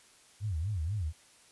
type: tone with vibrato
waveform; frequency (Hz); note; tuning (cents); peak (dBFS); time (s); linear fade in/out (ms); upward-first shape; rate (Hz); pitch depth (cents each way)
sine; 90.9; F#2; -30; -30; 0.4-1.13; 50; sine; 4.1; 300
effects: white hiss -60 dBFS RMS until 1.51 s + resampled to 24000 Hz